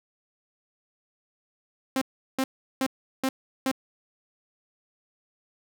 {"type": "tone bursts", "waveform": "sawtooth", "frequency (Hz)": 264.5, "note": "C4", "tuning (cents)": 19, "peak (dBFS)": -19, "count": 5, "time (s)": [1.96, 3.715], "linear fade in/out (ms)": 2, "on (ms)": 55, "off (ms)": 370, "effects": []}